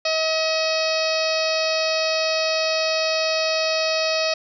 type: harmonic tone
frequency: 637 Hz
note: D#5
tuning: 41 cents sharp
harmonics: 1 / 2 / 3 / 4 / 5 / 6 / 7 / 8 / 9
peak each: -22 / -31 / -33 / -27 / -36 / -32 / -28 / -28 / -35 dBFS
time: 0.05-4.34 s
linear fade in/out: 5 ms
effects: none